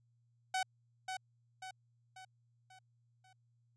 sawtooth tone with echo, 752 Hz, F#5, 28 cents sharp, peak -29 dBFS, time 0.54-0.63 s, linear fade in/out 5 ms, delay 540 ms, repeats 5, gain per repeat -6 dB, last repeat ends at 3.33 s, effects added 118 Hz sine -70 dBFS peak until 3.76 s + resampled to 22050 Hz

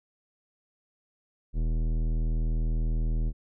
sine tone with tanh clipping, 40.03 Hz, D#1, 50 cents sharp, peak -26 dBFS, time 1.53-3.33 s, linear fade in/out 50 ms, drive 16 dB, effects none

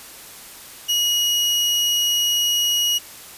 30% pulse tone, 2900 Hz, F#7, 35 cents flat, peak -14 dBFS, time 0.88-2.99 s, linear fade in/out 20 ms, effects white hiss -40 dBFS RMS until 3.37 s + resampled to 32000 Hz

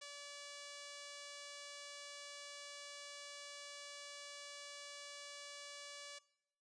5% pulse tone, 575 Hz, D5, 37 cents flat, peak -38 dBFS, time 0.01-6.19 s, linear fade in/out 10 ms, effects noise-tail reverb RT60 0.8 s tail -21 dB re dry + resampled to 22050 Hz

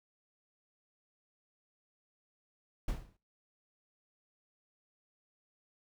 brown noise with exponential decay, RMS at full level -31 dBFS, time 2.88-3.17 s, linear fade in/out 5 ms, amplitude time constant 61 ms, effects noise-tail reverb RT60 0.3 s tail -22 dB re dry

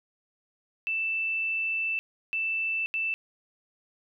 sine tone bursts at uneven times, 2653 Hz, E7, 10 cents sharp, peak -26 dBFS, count 3, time 0.87-1.99 / 2.33-2.86 / 2.94-3.14 s, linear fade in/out 0 ms, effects none

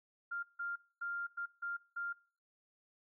sine tone bursts at uneven times, 1396.9 Hz, F6, in tune, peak -37 dBFS, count 6, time 0.31-0.43 / 0.59-0.76 / 1.01-1.27 / 1.37-1.46 / 1.62-1.77 / 1.96-2.13 s, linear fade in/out 10 ms, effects noise-tail reverb RT60 0.5 s tail -23 dB re dry

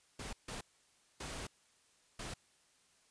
pink noise bursts at uneven times, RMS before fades -44 dBFS, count 4, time 0.19-0.33 / 0.48-0.61 / 1.2-1.47 / 2.19-2.34 s, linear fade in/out 5 ms, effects white hiss -70 dBFS RMS until 3.1 s + resampled to 22050 Hz

